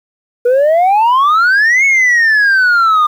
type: exponential two-way sweep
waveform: sine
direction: up then down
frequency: 475.4 to 2217 to 1201 Hz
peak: -4 dBFS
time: 0.45-3.07 s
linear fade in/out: 10 ms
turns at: 1.85 s
effects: tanh soft clip ceiling -6 dBFS + 7-bit